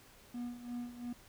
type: tone with tremolo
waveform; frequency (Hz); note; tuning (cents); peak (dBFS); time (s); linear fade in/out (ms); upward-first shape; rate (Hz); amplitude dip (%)
triangle; 241.8; B3; -36; -35; 0.34-1.13; 5; sine; 2.9; 75
effects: pink hiss -60 dBFS RMS until 1.28 s